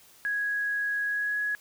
sine tone with pitch glide, 1661.2 to 1677.6 Hz, G#6 to G#6, 0 to +17 cents, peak -26 dBFS, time 0.25-1.55 s, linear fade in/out 0 ms, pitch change +17 cents, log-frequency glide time 1.06-1.38 s, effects white hiss -56 dBFS RMS until 1.6 s

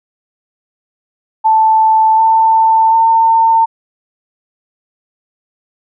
sine tone with pitch steps, 880 / 891.8 / 903.7 Hz, A5 / A5 / A5, 0 / +23 / +46 cents, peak -6 dBFS, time 1.44-3.66 s, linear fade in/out 20 ms, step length 740 ms, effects none

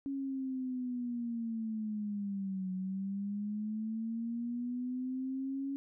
sine linear two-way sweep, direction down then up, 277.2 to 185 to 277.2 Hz, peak -34 dBFS, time 0.06-5.76 s, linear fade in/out 0 ms, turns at 2.72 s, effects none

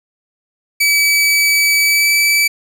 sawtooth tone with pitch glide, 2292 to 2308 Hz, D7 to D7, -43 to -31 cents, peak -7 dBFS, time 0.8-2.48 s, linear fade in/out 10 ms, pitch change +12 cents, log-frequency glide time 1.83-2.1 s, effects none

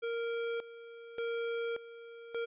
square tone with tremolo, 464.9 Hz, A#4, 5 cents flat, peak -34 dBFS, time 0.02-2.46 s, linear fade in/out 20 ms, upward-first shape square, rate 0.86 Hz, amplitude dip 80%, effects resampled to 8000 Hz

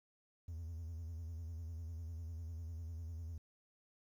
triangle tone with vibrato, 82.41 Hz, E2, in tune, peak -40 dBFS, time 0.48-3.38 s, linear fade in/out 5 ms, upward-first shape sine, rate 10 Hz, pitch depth 83 cents each way, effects tanh soft clip ceiling -36 dBFS + 12-bit

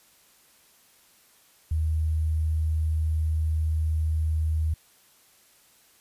sine tone with sample-and-hold, 78.7 Hz, D#2, 20 cents sharp, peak -22 dBFS, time 1.71-4.74 s, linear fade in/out 5 ms, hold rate 11025 Hz, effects white hiss -59 dBFS RMS until 6 s + resampled to 32000 Hz

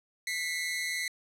sawtooth tone pair together, 1992.1 / 2155 Hz, B6 / C#7, +14 / -49 cents, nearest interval minor second, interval 137 cents, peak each -29 / -32 dBFS, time 0.27-1.08 s, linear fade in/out 2 ms, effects low-pass 12000 Hz 12 dB/octave

